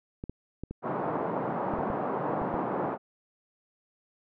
clicks, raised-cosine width 3 ms, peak -23 dBFS, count 9, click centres 0.239 / 0.296 / 0.636 / 0.71 / 1.738 / 1.787 / 1.902 / 2.417 / 2.542 s
white band-pass noise, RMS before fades -31 dBFS, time 0.82-2.98 s, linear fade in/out 50 ms, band 140 to 1000 Hz, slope 24 dB/octave
effects none

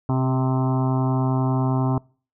harmonic tone with a mistuned harmonic, 130 Hz, C3, 11 cents flat, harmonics 1 / 2 / 3 / 5 / 6 / 7 / 8 / 9 / 10, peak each -20 / -24 / -32 / -33 / -33 / -33 / -34 / -41 / -41 dBFS, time 0.09-1.98 s, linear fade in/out 2 ms, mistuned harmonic 2, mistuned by +16 cents, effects noise-tail reverb RT60 0.4 s tail -25 dB re dry

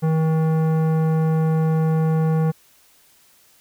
sine tone with tanh clipping, 159.3 Hz, D#3, 41 cents sharp, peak -18 dBFS, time 0.02-2.52 s, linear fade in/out 20 ms, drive 15 dB, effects white hiss -55 dBFS RMS until 3.6 s

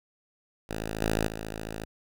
5% pulse tone with level steps, 54.1 Hz, A1, 29 cents flat, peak -21 / -14 / -24 dBFS, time 0.69-1.85 s, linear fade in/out 5 ms, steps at 1.01 / 1.27 s, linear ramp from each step 2 ms, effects none

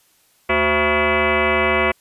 sine tone with frequency modulation, 819 Hz, G#5, 24 cents flat, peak -14 dBFS, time 0.49-1.92 s, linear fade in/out 10 ms, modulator 298 Hz, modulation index 5.8, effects white hiss -58 dBFS RMS until 2 s + resampled to 32000 Hz

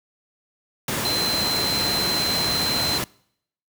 sine tone in noise, 4088 Hz, C8, 41 cents flat, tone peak -22 dBFS, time 1.05-2.98 s, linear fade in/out 2 ms, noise pink, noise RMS -25 dBFS, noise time 0.88-3.04 s, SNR 0 dB, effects noise-tail reverb RT60 0.7 s tail -25 dB re dry + high-pass 100 Hz 12 dB/octave

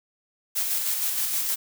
blue noise with tremolo, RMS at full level -25 dBFS, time 0.55-1.56 s, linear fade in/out 20 ms, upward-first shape square, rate 6.4 Hz, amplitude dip 30%, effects none

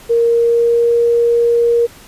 sine tone with pitch glide, 466.2 to 470.5 Hz, A#4 to A#4, 0 to +16 cents, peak -9 dBFS, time 0.09-1.87 s, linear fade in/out 20 ms, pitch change +16 cents, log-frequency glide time 0.2-0.9 s, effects pink hiss -40 dBFS RMS until 2.07 s + resampled to 32000 Hz

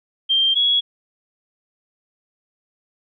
sine tone pair in turn, 3170 / 3345 Hz, G7 / G#7, +19 / +12 cents, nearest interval minor second, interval 93 cents, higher second, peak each -14 dBFS, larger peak neither, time 0.29-0.55 / 0.55-0.81 s, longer neither, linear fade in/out 20 ms, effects none

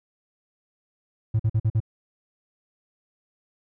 triangle tone bursts, 110 Hz, A2, in tune, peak -15 dBFS, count 5, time 1.34-1.803 s, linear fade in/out 10 ms, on 55 ms, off 47 ms, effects tanh soft clip ceiling -13 dBFS

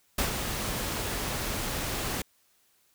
pink noise with ADSR envelope, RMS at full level -26 dBFS, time 0.18-2.22 s, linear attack 6 ms, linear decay 110 ms, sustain -6 dB, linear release 4 ms, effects white hiss -67 dBFS RMS until 2.94 s

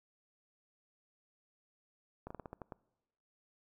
slowing click train, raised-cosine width 1 ms, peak -30 dBFS, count 8, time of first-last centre 2.27-2.722 s, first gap 35 ms, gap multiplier 1.2, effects noise-tail reverb RT60 1.0 s tail -23 dB re dry

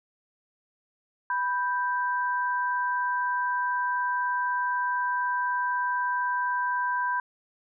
sine tone pair together, 988.4 / 1569 Hz, B5 / G6, +1 / +1 cents, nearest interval minor sixth, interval 800 cents, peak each -26 / -29 dBFS, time 1.3-7.2 s, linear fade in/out 2 ms, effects none

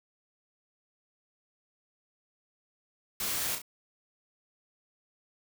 white noise with echo, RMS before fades -33 dBFS, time 3.2-3.55 s, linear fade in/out 2 ms, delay 34 ms, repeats 2, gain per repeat -6 dB, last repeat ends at 3.618 s, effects none

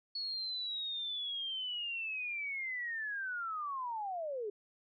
sine linear sweep, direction down, 4387 to 396.2 Hz, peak -36 dBFS, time 0.15-4.5 s, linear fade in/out 5 ms, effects none

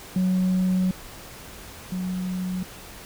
sine tone pair in turn, 185 / 183.72 Hz, F#3 / F#3, 0 / -12 cents, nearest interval unison, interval 12 cents, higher first, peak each -17 / -25 dBFS, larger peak first, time 0.16-0.91 / 1.92-2.63 s, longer first, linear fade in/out 2 ms, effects tanh soft clip ceiling -17 dBFS + pink hiss -42 dBFS RMS until 3.05 s

